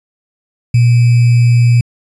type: tone with sample-and-hold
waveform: sine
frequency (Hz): 120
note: B2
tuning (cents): -49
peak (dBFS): -5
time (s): 0.74-1.81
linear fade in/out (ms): 5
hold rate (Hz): 2450
effects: resampled to 22050 Hz